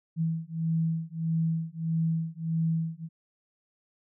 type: beating tone pair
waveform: sine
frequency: 162.2 / 163.8 Hz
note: E3 / E3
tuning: -28 / -11 cents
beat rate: 1.6 Hz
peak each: -29 dBFS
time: 0.16-3.09 s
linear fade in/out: 50 ms
effects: none